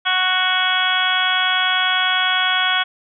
harmonic tone, 370 Hz, F#4, in tune, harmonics 2 / 3 / 4 / 5 / 6 / 7 / 8 / 9, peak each -25 / -24 / -20 / -28 / -25 / -30 / -28 / -20 dBFS, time 0.05-2.84 s, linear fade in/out 20 ms, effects none

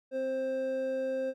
triangle tone pair together, 261.6 / 527.4 Hz, C4 / C5, 0 / +14 cents, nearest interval octave, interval 1214 cents, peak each -37 / -28 dBFS, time 0.11-1.34 s, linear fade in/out 50 ms, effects none

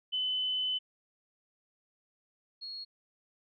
sine tone pair in turn, 3023 / 4309 Hz, F#7 / C#8, +36 / -50 cents, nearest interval tritone, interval 614 cents, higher second, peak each -29 / -39 dBFS, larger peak first, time 0.12-0.79 / 2.61-2.85 s, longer first, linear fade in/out 20 ms, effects none

